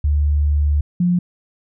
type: tone pair in turn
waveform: sine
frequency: 73.42 / 176.96 Hz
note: D2 / F3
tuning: 0 / +23 cents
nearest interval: octave + minor third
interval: 1523 cents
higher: second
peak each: -13 dBFS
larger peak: neither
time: 0.04-0.81 / 1-1.19 s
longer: first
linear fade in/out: 5 ms
effects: none